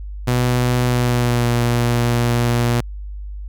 sawtooth tone with pitch glide, 123.47 to 119.61 Hz, B2 to A#2, 0 to +45 cents, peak -11 dBFS, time 0.27-2.81 s, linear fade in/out 10 ms, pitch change -55 cents, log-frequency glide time 0.86-1.53 s, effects added 50 Hz sine -27 dBFS peak until 3.48 s

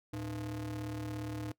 square ring-modulated tone, 95.7 Hz, G2, 41 cents flat, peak -35 dBFS, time 0.13-1.52 s, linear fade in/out 5 ms, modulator 210 Hz, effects noise-tail reverb RT60 0.1 s tail -21 dB re dry

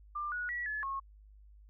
sine tone with pitch steps, 1191 / 1460 / 1934 / 1715 / 1089 Hz, D6 / F#6 / B6 / A6 / C#6, +24 / -24 / -37 / -45 / -31 cents, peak -34 dBFS, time 0.15-1 s, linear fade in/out 10 ms, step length 170 ms, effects added 51 Hz sine -54 dBFS peak until 1.69 s

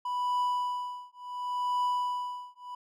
triangle tone with tremolo, 987.8 Hz, B5, in tune, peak -23 dBFS, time 0.05-2.75 s, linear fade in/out 5 ms, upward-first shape triangle, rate 0.7 Hz, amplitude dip 100%, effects none

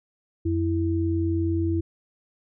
sine tone pair together, 89.11 / 329.9 Hz, F2 / E4, +35 / +1 cents, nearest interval octave + major seventh, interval 2266 cents, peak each -24 dBFS, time 0.45-1.81 s, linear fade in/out 10 ms, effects none

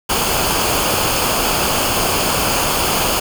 pink noise with comb filter, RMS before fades -17 dBFS, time 0.09-3.2 s, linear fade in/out 10 ms, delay 0.52 ms, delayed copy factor -0.55, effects none

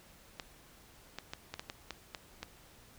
clicks, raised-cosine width 0.2 ms, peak -22 dBFS, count 9, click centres 0.398 / 1.186 / 1.335 / 1.54 / 1.595 / 1.699 / 1.907 / 2.148 / 2.43 s, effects pink hiss -59 dBFS RMS until 2.98 s

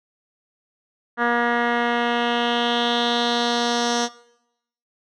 10% pulse tone with low-pass filter sweep, 238.1 Hz, A#3, 37 cents sharp, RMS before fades -21 dBFS, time 1.17-4.09 s, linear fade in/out 50 ms, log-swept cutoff 1700 to 5700 Hz, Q 3.1, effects noise-tail reverb RT60 0.8 s tail -19 dB re dry

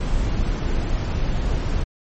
brown noise, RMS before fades -21 dBFS, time 0-1.84 s, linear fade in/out 10 ms, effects MP3 32 kbps

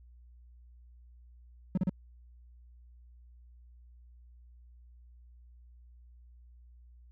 triangle tone bursts, 185 Hz, F#3, in tune, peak -23 dBFS, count 3, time 1.75-1.895 s, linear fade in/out 2 ms, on 25 ms, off 35 ms, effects added 60 Hz sine -53 dBFS peak until 7.11 s

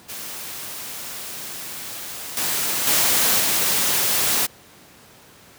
white noise with level steps, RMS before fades -33 / -23 / -18 / -20 dBFS, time 0.08-4.47 s, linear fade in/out 20 ms, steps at 2.37 / 2.87 / 3.4 s, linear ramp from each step 2 ms, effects pink hiss -48 dBFS RMS until 5.58 s + high-pass 100 Hz 12 dB/octave

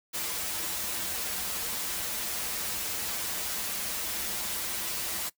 white noise with comb filter, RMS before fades -33 dBFS, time 0.13-5.3 s, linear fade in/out 20 ms, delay 7.4 ms, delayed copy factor -0.7, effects noise-tail reverb RT60 0.1 s tail -20 dB re dry

